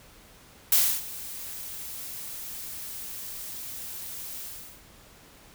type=noise with ADSR envelope; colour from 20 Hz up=blue; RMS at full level=-19 dBFS; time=0.72-4.83 s; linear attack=3 ms; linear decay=290 ms; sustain=-19 dB; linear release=400 ms; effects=pink hiss -53 dBFS RMS until 5.54 s